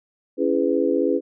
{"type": "chord", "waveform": "sine", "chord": "C# minor seventh", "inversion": "none", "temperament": "just", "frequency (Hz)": [277.2, 332.6, 415.8, 498.9], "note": ["C#4", "E4", "G#4", "B4"], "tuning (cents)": [0, 16, 2, 17], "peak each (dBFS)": -23, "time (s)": [0.37, 1.21], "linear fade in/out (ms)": 50, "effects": []}